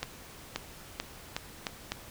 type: accelerating click train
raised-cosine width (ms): 0.2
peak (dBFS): -14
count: 6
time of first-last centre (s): 0.03-1.92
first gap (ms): 530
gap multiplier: 0.83
effects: pink hiss -49 dBFS RMS until 2.1 s